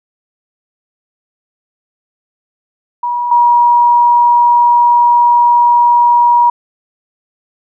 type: tone pair in turn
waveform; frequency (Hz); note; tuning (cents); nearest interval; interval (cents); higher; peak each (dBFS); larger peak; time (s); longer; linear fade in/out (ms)
sine; 964 / 957.3; B5 / A#5; -42 / +46; unison; 12; first; -13 / -5; second; 3.03-3.31 / 3.31-6.5; second; 5
effects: none